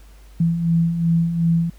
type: beating tone pair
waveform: sine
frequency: 164.9 / 167.6 Hz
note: E3 / E3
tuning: +1 / +29 cents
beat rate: 2.7 Hz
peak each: -24 / -16 dBFS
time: 0.4-1.7 s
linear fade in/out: 5 ms
effects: added 50 Hz sine -42 dBFS peak until 1.78 s + pink hiss -54 dBFS RMS until 1.78 s